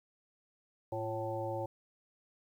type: harmonic tone with a mistuned harmonic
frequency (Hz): 110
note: A2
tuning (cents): 0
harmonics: 1 / 3 / 5 / 7 / 8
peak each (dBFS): -41 / -41 / -38 / -43 / -43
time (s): 0.92-1.66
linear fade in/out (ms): 5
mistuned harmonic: 3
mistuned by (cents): +78
effects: 11-bit